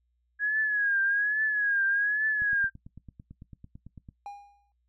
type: tone with vibrato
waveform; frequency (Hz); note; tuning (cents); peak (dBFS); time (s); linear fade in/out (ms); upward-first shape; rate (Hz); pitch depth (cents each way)
sine; 1661.2; G#6; 0; -23; 0.39-2.7; 50; triangle; 1.2; 91
type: click train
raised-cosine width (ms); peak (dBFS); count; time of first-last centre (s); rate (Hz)
5; -33; 16; 2.42-4.089; 8.99
type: tone with exponential decay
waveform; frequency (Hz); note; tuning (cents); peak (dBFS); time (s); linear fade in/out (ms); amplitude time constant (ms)
triangle; 811; G#5; -41; -33; 4.26-4.72; 1; 100
effects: noise-tail reverb RT60 0.1 s tail -18 dB re dry + added 60 Hz sine -70 dBFS peak until 4.88 s